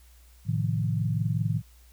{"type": "chord", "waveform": "sine", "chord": "F dominant seventh", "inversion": "first", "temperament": "equal with one note detuned", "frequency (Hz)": [110, 130.81, 155.56, 175.32], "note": ["A2", "C3", "Eb3", "F3"], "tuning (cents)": [0, 0, 0, 7], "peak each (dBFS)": [-27, -32, -29, -33], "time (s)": [0.45, 1.62], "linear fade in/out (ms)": 50, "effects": ["added 60 Hz sine -52 dBFS peak until 1.92 s", "white hiss -61 dBFS RMS until 1.92 s"]}